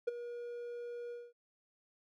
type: tone with ADSR envelope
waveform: triangle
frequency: 478.5 Hz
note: A#4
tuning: 45 cents sharp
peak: -26 dBFS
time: 0.07-1.33 s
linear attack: 11 ms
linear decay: 17 ms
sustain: -13 dB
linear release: 220 ms
effects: none